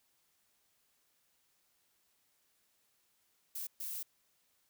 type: noise bursts at uneven times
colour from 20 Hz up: violet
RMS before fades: -41 dBFS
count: 2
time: 3.55-3.67 / 3.8-4.03 s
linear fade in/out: 5 ms
effects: white hiss -75 dBFS RMS until 4.69 s